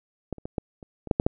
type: clicks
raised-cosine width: 2 ms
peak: -16 / -29 / -20 / -13 / -29 / -23 / -6 / -7 / -7 dBFS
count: 9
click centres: 0.327 / 0.383 / 0.455 / 0.582 / 0.828 / 1.073 / 1.112 / 1.199 / 1.265 s
effects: none